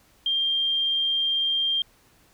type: tone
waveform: sine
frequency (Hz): 3189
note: G7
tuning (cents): +29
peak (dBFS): -21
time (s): 0.26-1.82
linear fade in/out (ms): 2
effects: pink hiss -59 dBFS RMS until 2.33 s